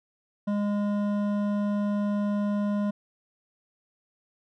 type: tone with hard clipping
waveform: sine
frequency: 205.2 Hz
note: G#3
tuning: 21 cents flat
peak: -26 dBFS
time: 0.47-2.91 s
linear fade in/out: 10 ms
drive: 11 dB
effects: none